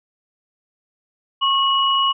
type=tone pair together; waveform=sine; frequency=1093 / 2918 Hz; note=C#6 / F#7; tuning=-25 / -25 cents; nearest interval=octave + perfect fourth; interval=1700 cents; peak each=-17 / -18 dBFS; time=1.41-2.13 s; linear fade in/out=20 ms; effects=none